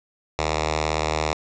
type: tone with notch filter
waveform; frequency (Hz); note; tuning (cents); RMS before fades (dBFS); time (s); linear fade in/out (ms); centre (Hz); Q
5% pulse; 77.78; D#2; 0; -24; 0.39-1.33; 0; 220; 0.66
effects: resampled to 16000 Hz + 8-bit